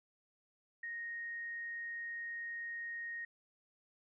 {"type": "tone", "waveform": "sine", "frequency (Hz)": 1864.7, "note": "A#6", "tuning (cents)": 0, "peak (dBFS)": -40, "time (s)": [0.83, 3.25], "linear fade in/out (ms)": 5, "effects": []}